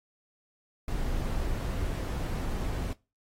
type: noise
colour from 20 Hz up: brown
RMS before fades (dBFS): -31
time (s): 0.88-2.93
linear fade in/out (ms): 2
effects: noise-tail reverb RT60 0.3 s tail -23 dB re dry + AAC 48 kbps